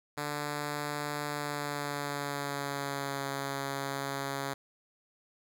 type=tone with pitch glide; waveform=5% pulse; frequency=146.83 to 138.59 Hz; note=D3 to C#3; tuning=0 to 0 cents; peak=-22 dBFS; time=0.17-4.54 s; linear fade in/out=10 ms; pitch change=-100 cents; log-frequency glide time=1.29-3.3 s; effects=none